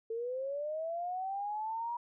sine linear sweep, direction up, 444.2 to 961 Hz, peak -34 dBFS, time 0.1-1.97 s, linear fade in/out 5 ms, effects none

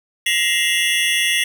square tone cluster, 1893 / 2077 / 2716 / 2884 / 3371 Hz, A#6 / C7 / F7 / F#7 / G#7, +26 / -13 / -49 / -45 / +25 cents, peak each -23 dBFS, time 0.26-1.44 s, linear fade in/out 5 ms, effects none

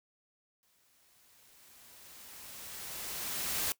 white noise with exponential growth, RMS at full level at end -32 dBFS, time 0.63-3.72 s, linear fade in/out 0 ms, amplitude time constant 670 ms, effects noise-tail reverb RT60 0.1 s tail -20 dB re dry

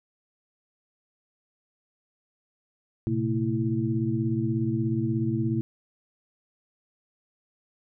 sine tone cluster, 113.8 / 130.5 / 224.4 / 329.7 Hz, A#2 / C3 / A3 / E4, -41 / -4 / +34 / 0 cents, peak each -29 dBFS, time 3.07-5.61 s, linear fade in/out 0 ms, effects none

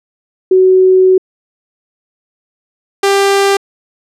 sine / sawtooth tone pair in turn, 373.8 / 395.9 Hz, F#4 / G4, +18 / +17 cents, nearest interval minor second, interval 99 cents, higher second, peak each -4 dBFS, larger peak neither, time 0.51-1.18 / 3.03-3.57 s, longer first, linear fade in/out 5 ms, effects low-pass 10000 Hz 12 dB/octave

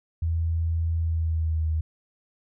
sine tone with pitch glide, 82.41 to 79.1 Hz, E2 to D#2, 0 to +29 cents, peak -22 dBFS, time 0.22-1.81 s, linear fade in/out 5 ms, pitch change -71 cents, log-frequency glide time 0.99-1.68 s, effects none

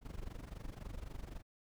brown noise with amplitude modulation, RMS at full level -42 dBFS, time 0.01-1.43 s, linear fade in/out 50 ms, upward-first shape sine, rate 23.8 Hz, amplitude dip 85%, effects none

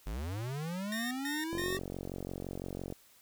square linear sweep, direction up, 43.49 to 386 Hz, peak -36 dBFS, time 0.06-1.79 s, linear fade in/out 10 ms
sawtooth tone bursts, 1837 Hz, A#6, 26 cents flat, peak -33 dBFS, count 3, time 0.92-1.77 s, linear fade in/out 2 ms, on 190 ms, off 140 ms
click train, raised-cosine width 2 ms, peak -26 dBFS, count 65, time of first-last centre 1.53-2.924 s, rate 45.9 Hz
effects white hiss -62 dBFS RMS until 3.21 s

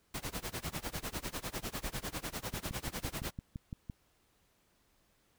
pink noise with tremolo, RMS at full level -37 dBFS, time 0.14-3.31 s, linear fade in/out 5 ms, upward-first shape sine, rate 10 Hz, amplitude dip 95%
click train, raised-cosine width 5 ms, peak -28 dBFS, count 9, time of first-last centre 2.54-3.898 s, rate 5.89 Hz
effects pink hiss -72 dBFS RMS until 5.38 s

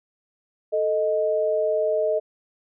sine tone pair together, 440 / 622.3 Hz, A4 / D#5, 0 / 0 cents, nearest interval tritone, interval 600 cents, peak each -24 / -21 dBFS, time 0.72-2.2 s, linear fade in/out 20 ms, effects none

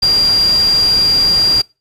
sine tone in noise, 4774 Hz, D8, 28 cents sharp, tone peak -9 dBFS, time 0.02-1.62 s, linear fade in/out 10 ms, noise pink, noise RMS -25 dBFS, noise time 0.02-1.62 s, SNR +13 dB, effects noise-tail reverb RT60 0.3 s tail -24 dB re dry + resampled to 32000 Hz

